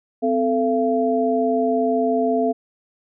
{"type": "tone cluster", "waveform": "sine", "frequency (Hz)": [256.2, 441.6, 682], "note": ["C4", "A4", "F5"], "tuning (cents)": [-36, 6, -41], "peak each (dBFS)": -21, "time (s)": [0.22, 2.53], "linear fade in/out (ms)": 20, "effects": []}